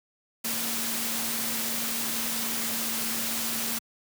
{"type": "tone in noise", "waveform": "sine", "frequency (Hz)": 228.8, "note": "A#3", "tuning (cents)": -32, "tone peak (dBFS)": -38, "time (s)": [0.44, 3.79], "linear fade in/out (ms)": 10, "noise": "white", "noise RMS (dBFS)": -30, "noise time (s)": [0.44, 3.79], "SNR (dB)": -11, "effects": ["high-pass 100 Hz 12 dB/octave"]}